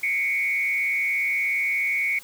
sine tone with frequency modulation, 2217 Hz, C#7, in tune, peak -21 dBFS, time 0.03-2.19 s, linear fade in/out 5 ms, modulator 157 Hz, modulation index 0.64, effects white hiss -46 dBFS RMS until 2.23 s

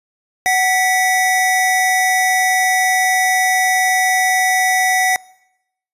square tone pair together, 746 / 1963.6 Hz, F#5 / B6, +14 / -10 cents, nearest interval octave + perfect fourth, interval 1676 cents, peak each -16 dBFS, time 0.46-5.16 s, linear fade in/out 0 ms, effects noise-tail reverb RT60 0.8 s tail -22 dB re dry + resampled to 32000 Hz

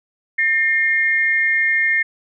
sine tone pair together, 1814 / 2127 Hz, A#6 / C7, -48 / +28 cents, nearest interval minor third, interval 276 cents, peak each -17 dBFS, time 0.38-2.03 s, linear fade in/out 10 ms, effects none

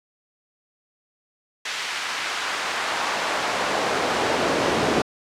brown noise with high-pass filter sweep, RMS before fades -24 dBFS, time 1.65-5.02 s, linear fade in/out 5 ms, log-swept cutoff 2000 to 330 Hz, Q 0.85, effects low-pass 7000 Hz 12 dB/octave

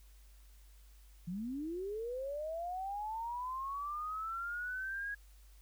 sine linear sweep, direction up, 164.81 to 1661.2 Hz, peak -37 dBFS, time 1.27-5.15 s, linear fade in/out 10 ms, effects added 50 Hz sine -56 dBFS peak until 5.61 s + white hiss -68 dBFS RMS until 5.61 s

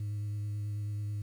sine tone with vibrato, 103.83 Hz, G#2, in tune, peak -30 dBFS, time 0-1.22 s, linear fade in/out 5 ms, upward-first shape sine, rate 9.2 Hz, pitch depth 17 cents each way, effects tanh soft clip ceiling -32 dBFS + 10-bit

